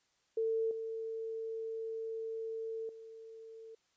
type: tone with level steps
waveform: sine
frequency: 448.3 Hz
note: A4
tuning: 32 cents sharp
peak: -30 / -37 / -48 dBFS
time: 0.37-3.75 s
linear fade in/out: 5 ms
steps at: 0.71 / 2.89 s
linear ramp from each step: 2 ms
effects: white hiss -75 dBFS RMS until 3.96 s + resampled to 16000 Hz